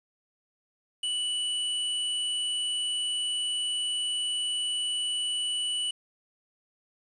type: tone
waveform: square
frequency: 2960 Hz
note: F#7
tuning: in tune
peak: -28 dBFS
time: 1.03-5.91 s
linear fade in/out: 5 ms
effects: resampled to 24000 Hz + 9-bit